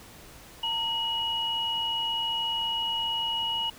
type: tone pair together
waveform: sine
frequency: 915 / 2905 Hz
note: A#5 / F#7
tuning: -32 / -32 cents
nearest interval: octave + minor sixth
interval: 2000 cents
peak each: -33 / -27 dBFS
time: 0.63-3.7 s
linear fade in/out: 5 ms
effects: pink hiss -49 dBFS RMS until 3.78 s